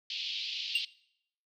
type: band-pass noise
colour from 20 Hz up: pink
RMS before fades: -37 dBFS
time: 0.1-0.85 s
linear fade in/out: 2 ms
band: 2700 to 4700 Hz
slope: 48 dB/octave
type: tone with exponential decay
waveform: triangle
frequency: 2789 Hz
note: F7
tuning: 3 cents flat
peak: -20 dBFS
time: 0.75-0.83 s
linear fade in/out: 5 ms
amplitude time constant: 17 ms
effects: noise-tail reverb RT60 0.7 s tail -20 dB re dry